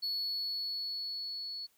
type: tone with level ramp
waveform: sine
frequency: 4400 Hz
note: C#8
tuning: 14 cents flat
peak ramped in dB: -29 to -38 dBFS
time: 0.02-1.67 s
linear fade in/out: 20 ms
effects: tanh soft clip ceiling -31 dBFS + white hiss -70 dBFS RMS until 1.77 s